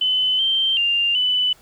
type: tone with pitch steps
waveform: sine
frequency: 3027 / 3136 / 2796 / 2992 Hz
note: F#7 / G7 / F7 / F#7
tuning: +39 / 0 / +1 / +19 cents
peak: -16 dBFS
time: 0.01-1.53 s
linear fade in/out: 5 ms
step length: 380 ms
effects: pink hiss -52 dBFS RMS until 1.61 s